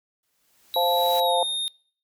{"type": "noise with exponential growth", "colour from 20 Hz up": "white", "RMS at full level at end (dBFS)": -36, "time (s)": [0.23, 1.2], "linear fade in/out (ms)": 2, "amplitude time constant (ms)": 210}
{"type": "tone with pitch glide", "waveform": "square", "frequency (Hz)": [3880, 3679], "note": ["B7", "A#7"], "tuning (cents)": [-31, -24], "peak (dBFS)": -26, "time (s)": [0.74, 1.68], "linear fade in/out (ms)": 0, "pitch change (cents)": -93, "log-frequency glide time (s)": [1.18, 1.37]}
{"type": "chord", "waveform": "sine", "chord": "F major", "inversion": "second", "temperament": "equal with one note detuned", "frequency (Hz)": [523.3, 698.5, 877], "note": ["C5", "F5", "A5"], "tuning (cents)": [0, 0, -6], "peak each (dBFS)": -24, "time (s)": [0.76, 1.43], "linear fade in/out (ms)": 2}
{"effects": ["noise-tail reverb RT60 0.5 s tail -24 dB re dry"]}